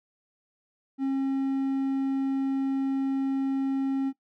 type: tone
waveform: triangle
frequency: 270 Hz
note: C#4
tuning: 45 cents flat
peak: -22 dBFS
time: 0.98-4.13 s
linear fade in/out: 50 ms
effects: noise-tail reverb RT60 0.1 s tail -17 dB re dry